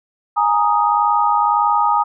sine chord, Ab suspended second, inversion none, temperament equal, 830.6 / 932.3 / 1244.5 Hz, Ab5 / Bb5 / Eb6, 0 / 0 / 0 cents, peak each -17 dBFS, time 0.36-2.04 s, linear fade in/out 20 ms, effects none

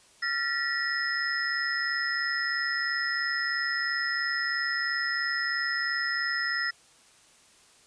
sine tone cluster, 1379 / 1776 / 1919 / 5150 Hz, F6 / A6 / A#6 / E8, -22 / +16 / +50 / -41 cents, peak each -34 / -34 / -29 / -33 dBFS, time 0.22-6.71 s, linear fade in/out 10 ms, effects white hiss -58 dBFS RMS until 7.86 s + resampled to 22050 Hz

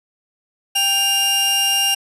sawtooth tone pair together, 788 / 2808 Hz, G5 / F7, +9 / +9 cents, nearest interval octave + minor seventh, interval 2200 cents, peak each -21 / -12 dBFS, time 0.75-1.95 s, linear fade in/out 10 ms, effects resampled to 32000 Hz

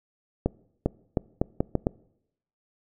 accelerating click train, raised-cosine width 2 ms, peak -9 dBFS, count 7, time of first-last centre 0.46-1.869 s, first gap 400 ms, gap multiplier 0.78, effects noise-tail reverb RT60 0.8 s tail -24 dB re dry

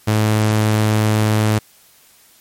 sawtooth tone, 107.8 Hz, A2, 35 cents flat, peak -9 dBFS, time 0.07-1.59 s, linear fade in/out 10 ms, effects white hiss -50 dBFS RMS until 2.4 s + MP3 64 kbps

